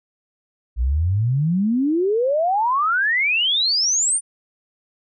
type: exponential sweep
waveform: sine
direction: up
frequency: 56 to 9397 Hz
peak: -16 dBFS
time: 0.76-4.21 s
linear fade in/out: 50 ms
effects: none